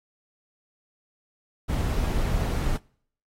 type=noise; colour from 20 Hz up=brown; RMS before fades=-25 dBFS; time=1.68-2.78 s; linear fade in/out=20 ms; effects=noise-tail reverb RT60 0.6 s tail -25 dB re dry + AAC 48 kbps